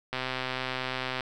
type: click train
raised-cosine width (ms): 0.3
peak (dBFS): -15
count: 140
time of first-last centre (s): 0.13-1.208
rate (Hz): 129
effects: none